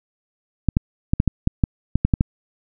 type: clicks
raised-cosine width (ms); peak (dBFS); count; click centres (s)
5; -3; 11; 0.687 / 0.769 / 1.135 / 1.201 / 1.277 / 1.474 / 1.638 / 1.956 / 2.05 / 2.138 / 2.209
effects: none